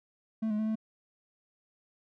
triangle tone with pitch steps, 220.9 / 211.5 / 217.6 / 219.3 Hz, A3 / G#3 / A3 / A3, +7 / +32 / -19 / -6 cents, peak -26 dBFS, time 0.42-0.756 s, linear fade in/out 10 ms, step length 84 ms, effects none

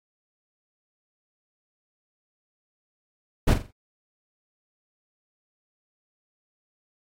brown noise with echo, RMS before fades -17 dBFS, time 3.47-3.54 s, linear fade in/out 10 ms, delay 43 ms, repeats 4, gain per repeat -9 dB, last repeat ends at 3.712 s, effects AAC 48 kbps

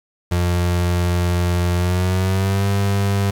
35% pulse tone with pitch glide, 88 to 99.35 Hz, F2 to G2, +14 to +24 cents, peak -14 dBFS, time 0.31-3.31 s, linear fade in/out 10 ms, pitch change +210 cents, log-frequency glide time 1.75-2.67 s, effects 7-bit

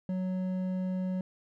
triangle tone with hard clipping, 185.2 Hz, F#3, 2 cents sharp, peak -31 dBFS, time 0.09-1.21 s, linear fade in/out 2 ms, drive 10 dB, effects none

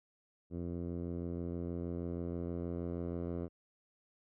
10% pulse tone with low-pass filter sweep, 86.3 Hz, F2, 20 cents flat, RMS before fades -39 dBFS, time 0.5-3.49 s, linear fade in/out 50 ms, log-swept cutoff 350 to 620 Hz, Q 0.81, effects none

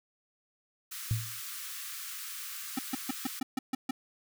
white high-pass noise, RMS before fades -41 dBFS, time 0.91-3.4 s, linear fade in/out 10 ms, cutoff 1100 Hz, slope 96 dB/octave
sine tone with exponential decay, 113.2 Hz, A2, 50 cents sharp, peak -23 dBFS, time 1.11-1.4 s, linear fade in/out 0 ms, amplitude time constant 62 ms
square tone bursts, 261.6 Hz, C4, in tune, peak -29 dBFS, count 8, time 2.77-3.91 s, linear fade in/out 5 ms, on 20 ms, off 140 ms
effects none

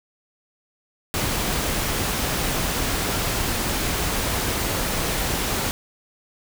pink noise, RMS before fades -24 dBFS, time 1.14-5.71 s, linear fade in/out 0 ms, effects none

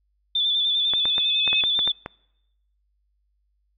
sine tone with vibrato, 3520 Hz, A7, in tune, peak -19 dBFS, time 0.35-1.92 s, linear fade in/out 5 ms, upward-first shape square, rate 10 Hz, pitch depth 30 cents each way
sine tone with exponential growth, 2563 Hz, E7, 49 cents flat, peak -21 dBFS, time 0.59-1.61 s, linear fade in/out 2 ms, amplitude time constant 220 ms
clicks, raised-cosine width 0.5 ms, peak -15 dBFS, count 9, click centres 0.936 / 1.055 / 1.181 / 1.477 / 1.53 / 1.638 / 1.791 / 1.876 / 2.061 s
effects noise-tail reverb RT60 0.9 s tail -26 dB re dry + added 50 Hz sine -66 dBFS peak until 3.77 s

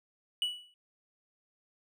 triangle tone with exponential decay, 2946 Hz, F#7, 8 cents flat, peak -24 dBFS, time 0.42-0.74 s, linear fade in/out 1 ms, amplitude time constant 68 ms, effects none

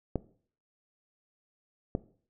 clicks, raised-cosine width 2 ms, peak -15 dBFS, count 2, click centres 0.157 / 1.951 s, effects noise-tail reverb RT60 0.5 s tail -18 dB re dry

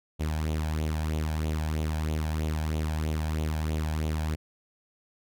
sawtooth tone with flanger, 77.78 Hz, D#2, in tune, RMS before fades -29 dBFS, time 0.19-4.36 s, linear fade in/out 20 ms, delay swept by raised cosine 0.29 to 1.28 ms, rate 3.1 Hz, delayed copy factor +0.6, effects none

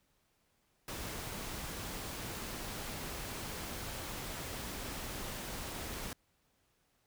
pink noise, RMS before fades -42 dBFS, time 0.88-6.13 s, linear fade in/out 2 ms, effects pink hiss -75 dBFS RMS until 7.06 s

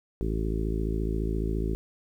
harmonic tone, 54.5 Hz, A1, 16 cents flat, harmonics 1 / 2 / 3 / 4 / 5 / 6 / 7 / 8, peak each -28 / -36 / -35 / -38 / -38 / -37 / -35 / -42 dBFS, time 0.21-1.75 s, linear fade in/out 0 ms, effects 10-bit

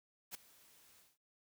white noise with ADSR envelope, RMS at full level -43 dBFS, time 0.31-1.18 s, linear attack 38 ms, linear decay 5 ms, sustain -22 dB, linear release 190 ms, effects none

